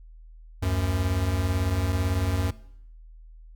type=beating tone pair; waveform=square; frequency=74.3 / 92.3 Hz; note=D2 / F#2; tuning=+21 / -4 cents; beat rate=18 Hz; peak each=-29 / -25 dBFS; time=0.62-2.51 s; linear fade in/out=10 ms; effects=noise-tail reverb RT60 0.7 s tail -19 dB re dry + added 40 Hz sine -44 dBFS peak until 3.55 s